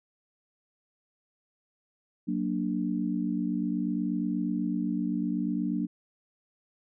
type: chord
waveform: sine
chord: Gb augmented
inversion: none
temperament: equal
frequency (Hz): 185 / 233.1 / 293.7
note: Gb3 / Bb3 / D4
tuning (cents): 0 / 0 / 0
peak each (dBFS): -31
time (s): 2.27-5.87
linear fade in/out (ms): 20
effects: none